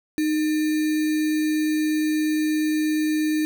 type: tone with sample-and-hold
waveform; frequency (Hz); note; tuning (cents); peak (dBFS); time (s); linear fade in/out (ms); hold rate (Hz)
sine; 308.5; D#4; -15; -19; 0.18-3.45; 0; 2100
effects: none